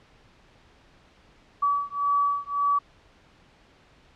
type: beating tone pair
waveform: sine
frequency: 1143 / 1144.8 Hz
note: D6 / D6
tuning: -47 / -45 cents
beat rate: 1.8 Hz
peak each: -25 dBFS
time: 1.62-2.79 s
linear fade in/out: 10 ms
effects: pink hiss -57 dBFS RMS until 4.15 s + low-pass 4000 Hz 12 dB/octave